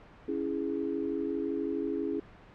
sine chord, C# minor, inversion none, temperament equal, 277.2 / 329.6 / 415.3 Hz, C#4 / E4 / G#4, 0 / 0 / 0 cents, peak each -34 dBFS, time 0.28-2.2 s, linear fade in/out 5 ms, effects pink hiss -53 dBFS RMS until 2.54 s + low-pass 2000 Hz 12 dB/octave

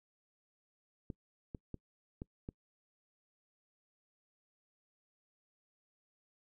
clicks, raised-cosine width 3 ms, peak -29 dBFS, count 5, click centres 1.102 / 1.548 / 1.743 / 2.219 / 2.489 s, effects noise-tail reverb RT60 0.1 s tail -26 dB re dry

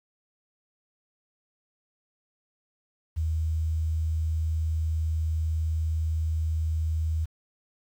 sine tone, 79.8 Hz, D#2, 44 cents sharp, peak -24 dBFS, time 3.16-7.26 s, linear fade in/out 20 ms, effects 9-bit

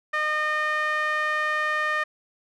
sawtooth tone with band-pass filter, 610 Hz, D#5, 34 cents flat, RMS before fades -25 dBFS, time 0.13-2.04 s, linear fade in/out 10 ms, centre 1600 Hz, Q 7, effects none

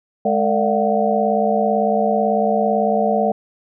sine tone cluster, 210.8 / 452.2 / 591 / 689 / 747 Hz, G#3 / A4 / D5 / F5 / F#5, +26 / +47 / +11 / -24 / +16 cents, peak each -21 dBFS, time 0.25-3.32 s, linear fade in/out 5 ms, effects none

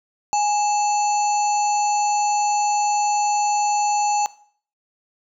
harmonic tone with a mistuned harmonic, 880 Hz, A5, in tune, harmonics 1 / 3 / 5 / 7 / 8, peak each -17 / -33 / -34 / -31 / -30 dBFS, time 0.33-4.26 s, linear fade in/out 0 ms, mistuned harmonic 1, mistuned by -100 cents, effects noise-tail reverb RT60 0.5 s tail -18 dB re dry

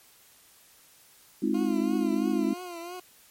sine chord, F minor seventh, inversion first, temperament just, 209.5 / 261.9 / 314.3 / 349.2 Hz, Ab3 / C4 / Eb4 / F4, +15 / +2 / +18 / 0 cents, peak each -29 / -28 / -28 / -31 dBFS, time 1.42-2.54 s, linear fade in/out 10 ms
20% pulse tone with vibrato, 349.3 Hz, F4, in tune, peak -32 dBFS, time 1.54-3 s, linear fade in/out 5 ms, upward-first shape triangle, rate 3 Hz, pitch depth 87 cents each way
effects white hiss -57 dBFS RMS until 3.3 s + MP3 64 kbps

